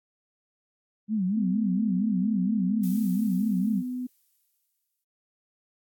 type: tone with vibrato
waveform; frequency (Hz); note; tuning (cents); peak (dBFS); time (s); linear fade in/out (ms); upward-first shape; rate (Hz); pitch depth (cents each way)
sine; 200; G3; +35; -23; 1.08-3.83; 50; sine; 4.3; 170
type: tone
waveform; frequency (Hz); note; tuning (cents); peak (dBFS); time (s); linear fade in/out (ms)
sine; 250.7; B3; +26; -29; 1.36-4.07; 10
type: noise with exponential decay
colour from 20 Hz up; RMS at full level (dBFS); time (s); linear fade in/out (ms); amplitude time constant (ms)
violet; -40; 2.83-5.04; 5; 480
effects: AAC 64 kbps